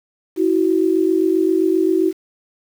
sine tone pair together, 325.7 / 373.3 Hz, E4 / F#4, -21 / +15 cents, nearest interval major second, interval 236 cents, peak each -16 dBFS, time 0.36-2.13 s, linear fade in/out 50 ms, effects 7-bit

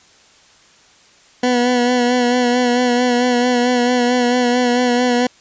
20% pulse tone with vibrato, 245.8 Hz, B3, 8 cents flat, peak -8 dBFS, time 1.43-5.27 s, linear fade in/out 5 ms, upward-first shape sine, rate 4.5 Hz, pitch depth 32 cents each way, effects white hiss -49 dBFS RMS until 5.4 s + resampled to 16000 Hz

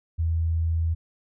sine tone, 82.1 Hz, E2, 6 cents flat, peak -21 dBFS, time 0.18-0.95 s, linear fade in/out 20 ms, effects none

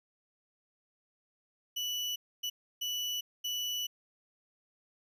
35% pulse tone bursts at uneven times, 2960 Hz, F#7, in tune, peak -31 dBFS, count 4, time 1.76-2.16 / 2.43-2.5 / 2.81-3.21 / 3.44-3.87 s, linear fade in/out 10 ms, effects none

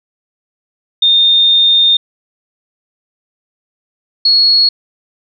sine tone pair in turn, 3646 / 4336 Hz, A#7 / C#8, -39 / -39 cents, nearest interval minor third, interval 300 cents, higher second, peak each -6 dBFS, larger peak neither, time 1.02-1.97 / 4.25-4.69 s, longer first, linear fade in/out 5 ms, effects none

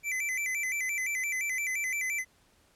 square tone with vibrato, 2178 Hz, C#7, 31 cents flat, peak -30 dBFS, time 0.03-2.25 s, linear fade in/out 50 ms, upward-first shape square, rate 5.8 Hz, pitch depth 120 cents each way, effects pink hiss -65 dBFS RMS until 2.75 s + low-pass 12000 Hz 12 dB/octave

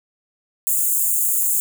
white high-pass noise, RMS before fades -19 dBFS, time 0.67-1.6 s, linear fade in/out 0 ms, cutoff 6800 Hz, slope 96 dB/octave, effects none

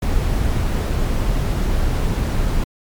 brown noise, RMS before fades -18 dBFS, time 0.02-2.64 s, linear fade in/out 5 ms, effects MP3 96 kbps

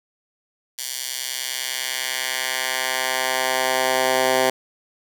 10% pulse tone with high-pass filter sweep, 130 Hz, C3, 11 cents flat, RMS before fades -23 dBFS, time 0.78-4.5 s, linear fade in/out 5 ms, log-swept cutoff 4800 to 470 Hz, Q 0.79, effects none

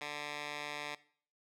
10% pulse tone with band-pass filter, 147.4 Hz, D3, 7 cents sharp, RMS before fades -42 dBFS, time 0.01-0.95 s, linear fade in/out 5 ms, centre 2500 Hz, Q 0.93, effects noise-tail reverb RT60 0.5 s tail -19 dB re dry

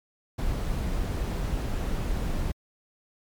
brown noise, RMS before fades -28 dBFS, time 0.38-2.52 s, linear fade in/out 10 ms, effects MP3 96 kbps

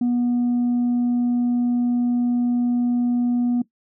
sine tone, 242.8 Hz, B3, 29 cents flat, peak -15 dBFS, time 0.01-3.62 s, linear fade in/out 5 ms, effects noise-tail reverb RT60 0.1 s tail -18 dB re dry + tanh soft clip ceiling -16 dBFS

